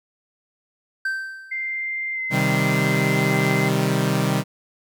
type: tone with exponential decay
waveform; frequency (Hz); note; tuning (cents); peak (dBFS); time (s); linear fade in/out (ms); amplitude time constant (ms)
triangle; 1557; G6; -12; -18; 1.05-1.88; 5; 180
type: tone with pitch glide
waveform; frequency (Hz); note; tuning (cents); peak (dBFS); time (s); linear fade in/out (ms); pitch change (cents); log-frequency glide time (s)
sine; 2093 to 2062; C7 to C7; 0 to -26; -24; 1.51-3.69; 10; -26; 2.14-2.2
type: chord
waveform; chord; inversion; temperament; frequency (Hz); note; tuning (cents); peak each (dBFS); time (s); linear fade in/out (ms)
sawtooth; C minor; none; equal; 130.81 / 155.56 / 196; C3 / Eb3 / G3; 0 / 0 / 0; -19; 2.3-4.44; 50
effects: none